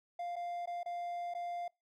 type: tone with dropouts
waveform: triangle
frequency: 698.5 Hz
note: F5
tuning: in tune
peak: -35 dBFS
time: 0.19-1.68 s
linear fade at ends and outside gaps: 5 ms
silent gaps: 0.358-0.363 / 0.658-0.673 / 0.832-0.859 / 1.339-1.348 s
effects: noise-tail reverb RT60 0.2 s tail -24 dB re dry